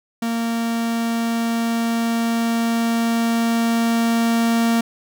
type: tone with level ramp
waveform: 45% pulse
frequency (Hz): 230.7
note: A#3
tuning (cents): -18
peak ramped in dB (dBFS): -20 to -15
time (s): 0.22-4.81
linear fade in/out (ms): 5
effects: none